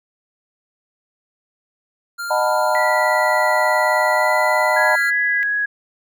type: tone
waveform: square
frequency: 1396.9 Hz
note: F6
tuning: in tune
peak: -25 dBFS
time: 2.18-5.11 s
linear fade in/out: 20 ms
type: chord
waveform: sine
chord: B dominant seventh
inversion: first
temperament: just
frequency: 617.4 / 740.8 / 889 / 987.8 Hz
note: D#5 / F#5 / A5 / B5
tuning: -14 / +2 / +18 / 0 cents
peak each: -19 / -23 / -22 / -21 dBFS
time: 2.3-4.96 s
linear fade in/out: 10 ms
type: tone with pitch glide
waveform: sine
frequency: 1961 to 1983.8 Hz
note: B6 to B6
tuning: -13 to +7 cents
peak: -20 dBFS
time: 2.75-5.43 s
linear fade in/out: 0 ms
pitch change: +20 cents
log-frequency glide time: 4.15-4.31 s
type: tone with vibrato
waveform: sine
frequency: 1661.2 Hz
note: G#6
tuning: in tune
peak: -17 dBFS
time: 4.76-5.66 s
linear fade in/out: 10 ms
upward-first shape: sine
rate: 2.8 Hz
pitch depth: 8 cents each way
effects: none